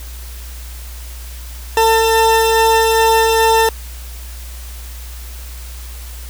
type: tone pair together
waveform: 40% pulse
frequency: 449.2 / 896 Hz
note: A4 / A5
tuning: +36 / +31 cents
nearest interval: octave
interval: 1195 cents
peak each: -12 dBFS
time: 1.77-3.69 s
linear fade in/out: 2 ms
effects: added 60 Hz sine -28 dBFS peak until 6.29 s + white hiss -37 dBFS RMS until 6.29 s